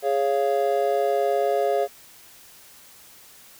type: chord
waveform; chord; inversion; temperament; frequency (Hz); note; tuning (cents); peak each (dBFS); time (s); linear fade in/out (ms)
triangle; Db major; second; just; 415.8 / 554.4 / 693; Ab4 / Db5 / F5; +2 / 0 / -14; -22; 0.02-1.88; 50
effects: white hiss -49 dBFS RMS until 3.59 s